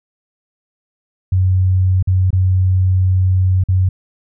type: tone with dropouts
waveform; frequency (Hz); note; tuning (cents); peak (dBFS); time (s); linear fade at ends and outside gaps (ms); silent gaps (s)
sine; 93; F#2; +9; -10; 1.32-3.89; 5; 2.027-2.073 / 2.306-2.329 / 3.638-3.686
effects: none